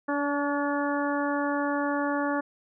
harmonic tone with a mistuned harmonic, 287.3 Hz, D4, 38 cents flat, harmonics 1 / 2 / 3 / 4 / 5 / 6, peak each -28 / -31 / -33 / -34 / -35 / -36 dBFS, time 0.08-2.41 s, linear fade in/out 10 ms, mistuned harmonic 4, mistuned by -19 cents, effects none

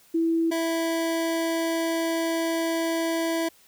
sine / 25% pulse tone pair in turn, 329.6 / 329.6 Hz, E4 / E4, 0 / 0 cents, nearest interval unison, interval 0 cents, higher neither, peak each -20 dBFS, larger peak neither, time 0.14-0.51 / 0.51-3.49 s, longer second, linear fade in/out 10 ms, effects white hiss -57 dBFS RMS until 3.67 s

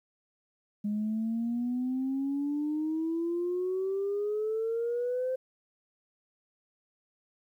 sine exponential sweep, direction up, 205.8 to 521 Hz, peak -27 dBFS, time 0.84-5.36 s, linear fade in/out 10 ms, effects tanh soft clip ceiling -24 dBFS + 11-bit

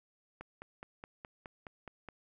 click train, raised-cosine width 0.5 ms, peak -30 dBFS, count 9, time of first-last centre 0.41-2.087 s, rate 4.77 Hz, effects none

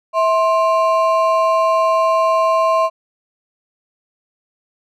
triangle ring-modulated tone, 853 Hz, G#5, 46 cents sharp, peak -7 dBFS, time 0.13-2.9 s, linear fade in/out 50 ms, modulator 202 Hz, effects none

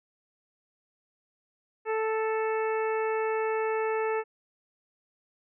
harmonic tone, 440 Hz, A4, in tune, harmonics 1 / 2 / 3 / 4 / 5 / 6, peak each -27 / -33 / -37 / -39 / -41 / -43 dBFS, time 1.85-4.24 s, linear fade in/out 50 ms, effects none

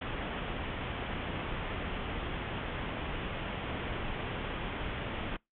pink low-pass noise, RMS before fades -37 dBFS, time 0.01-5.37 s, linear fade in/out 10 ms, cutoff 3400 Hz, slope 96 dB/octave, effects noise-tail reverb RT60 0.2 s tail -26 dB re dry

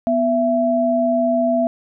sine tone pair together, 246.9 / 667.2 Hz, B3 / E5, 0 / +21 cents, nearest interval octave + perfect fourth, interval 1721 cents, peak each -19 / -16 dBFS, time 0.07-1.67 s, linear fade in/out 0 ms, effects none

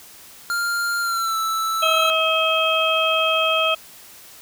square tone with pitch glide, 1396.9 to 1318.5 Hz, F6 to E6, 0 to 0 cents, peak -21 dBFS, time 0.5-2.1 s, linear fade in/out 0 ms, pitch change -100 cents, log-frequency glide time 1.01-1.37 s
harmonic tone, 641 Hz, E5, 49 cents flat, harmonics 1 / 2 / 4 / 5, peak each -22 / -22 / -22 / -22 dBFS, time 1.82-3.75 s, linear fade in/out 10 ms
effects white hiss -44 dBFS RMS until 4.41 s

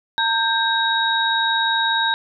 sine tone cluster, 911 / 1586 / 3797 Hz, A#5 / G6 / A#7, -40 / +20 / +31 cents, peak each -21 dBFS, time 0.18-2.14 s, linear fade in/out 0 ms, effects none

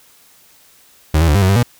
35% pulse tone with pitch steps, 77.3 / 82.7 / 74.2 / 100 / 93.7 / 98.6 / 120.2 Hz, D#2 / E2 / D2 / G2 / F#2 / G2 / B2, -11 / +6 / +18 / +35 / +22 / +11 / -46 cents, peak -8 dBFS, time 1.14-1.63 s, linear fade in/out 5 ms, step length 70 ms, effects white hiss -49 dBFS RMS until 1.79 s

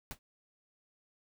pink noise with exponential decay, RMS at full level -38 dBFS, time 0.11-0.19 s, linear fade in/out 0 ms, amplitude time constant 16 ms, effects none

